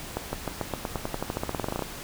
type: accelerating click train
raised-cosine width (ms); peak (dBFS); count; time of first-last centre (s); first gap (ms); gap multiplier
1; -14; 22; 0.17-1.823; 160; 0.92
effects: pink hiss -39 dBFS RMS until 2.03 s